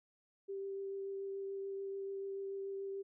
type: tone with vibrato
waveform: sine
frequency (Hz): 392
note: G4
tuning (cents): 0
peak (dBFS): -39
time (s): 0.48-3.03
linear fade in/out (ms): 20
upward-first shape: triangle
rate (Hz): 6.9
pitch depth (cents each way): 11
effects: none